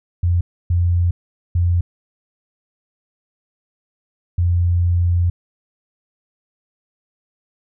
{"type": "tone bursts at uneven times", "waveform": "sine", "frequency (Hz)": 87.31, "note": "F2", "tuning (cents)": 0, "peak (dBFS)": -13, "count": 4, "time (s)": [[0.23, 0.41], [0.7, 1.11], [1.55, 1.81], [4.38, 5.3]], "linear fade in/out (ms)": 5, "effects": []}